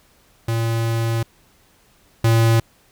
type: tone pair in turn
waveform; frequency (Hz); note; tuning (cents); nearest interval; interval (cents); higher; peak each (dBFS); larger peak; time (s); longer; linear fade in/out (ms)
square; 114.5 / 114.07; A#2 / A#2; -31 / -37; unison; 6; first; -19 / -13; second; 0.48-1.23 / 2.24-2.6; first; 5
effects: pink hiss -56 dBFS RMS until 2.91 s